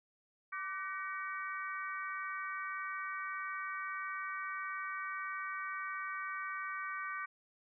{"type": "harmonic tone with a mistuned harmonic", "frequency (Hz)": 378.4, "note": "F#4", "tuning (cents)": 39, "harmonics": [3, 4, 5, 6], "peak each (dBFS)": [-41, -43, -45, -47], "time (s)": [0.52, 7.26], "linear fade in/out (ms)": 10, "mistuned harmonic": 3, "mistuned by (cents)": 55, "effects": []}